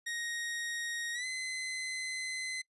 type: tone with pitch glide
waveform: sawtooth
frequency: 1874 to 2044 Hz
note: A#6 to C7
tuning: +9 to -41 cents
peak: -32 dBFS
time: 0.06-2.62 s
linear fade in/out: 10 ms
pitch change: +150 cents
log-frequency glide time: 1.13-1.26 s
effects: noise-tail reverb RT60 0.1 s tail -25 dB re dry + resampled to 24000 Hz